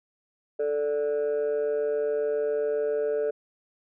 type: tone pair together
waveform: sine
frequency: 440 / 587.3 Hz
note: A4 / D5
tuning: 0 / 0 cents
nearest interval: perfect fourth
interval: 500 cents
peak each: -23 / -27 dBFS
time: 0.59-3.31 s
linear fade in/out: 10 ms
effects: tanh soft clip ceiling -21 dBFS